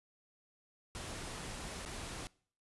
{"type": "noise with dropouts", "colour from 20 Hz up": "pink", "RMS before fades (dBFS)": -44, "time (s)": [0.95, 2.27], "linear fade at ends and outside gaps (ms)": 0, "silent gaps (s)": [1.851, 1.86], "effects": ["noise-tail reverb RT60 0.5 s tail -23 dB re dry", "resampled to 24000 Hz"]}